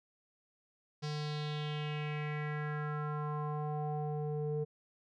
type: tone with low-pass filter sweep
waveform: square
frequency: 150 Hz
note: D3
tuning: 37 cents sharp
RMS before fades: -37 dBFS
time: 1.02-4.65 s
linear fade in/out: 20 ms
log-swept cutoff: 5100 to 460 Hz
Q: 3.6
effects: none